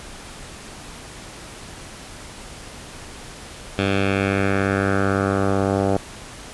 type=tone with low-pass filter sweep; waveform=10% pulse; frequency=98 Hz; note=G2; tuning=in tune; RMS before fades=-20 dBFS; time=3.78-5.97 s; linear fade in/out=5 ms; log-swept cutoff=3200 to 810 Hz; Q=2.3; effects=pink hiss -38 dBFS RMS until 6.53 s + resampled to 24000 Hz